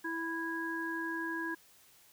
harmonic tone, 329.6 Hz, E4, in tune, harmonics 1 / 3 / 5, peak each -38 / -42 / -37 dBFS, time 0.04-1.55 s, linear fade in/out 10 ms, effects white hiss -62 dBFS RMS until 2.12 s

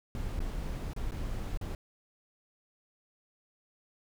brown noise with dropouts, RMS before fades -35 dBFS, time 0.15-1.75 s, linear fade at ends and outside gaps 1 ms, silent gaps 0.392-0.403 / 0.934-0.963 / 1.109-1.119 / 1.574-1.612 s, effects none

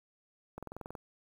click train, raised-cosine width 1 ms, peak -28 dBFS, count 9, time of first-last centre 0.58-0.952 s, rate 21.5 Hz, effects 9-bit

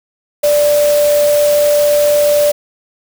sine tone in noise, 587.3 Hz, D5, in tune, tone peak -8 dBFS, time 0.43-2.52 s, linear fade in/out 10 ms, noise white, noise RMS -22 dBFS, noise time 0.43-2.52 s, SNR +11 dB, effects none

